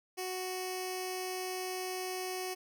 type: tone with notch filter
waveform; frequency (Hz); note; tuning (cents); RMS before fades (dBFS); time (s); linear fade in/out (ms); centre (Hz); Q
10% pulse; 370; F#4; 0; -38; 0.17-2.55; 20; 1400; 0.73
effects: none